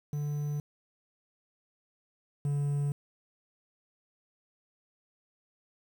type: tone pair in turn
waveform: triangle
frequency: 146.83 / 143.48 Hz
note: D3 / D3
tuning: 0 / -40 cents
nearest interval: unison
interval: 40 cents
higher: first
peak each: -28 / -25 dBFS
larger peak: second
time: 0.13-0.6 / 2.45-2.92 s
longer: neither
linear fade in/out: 2 ms
effects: 9-bit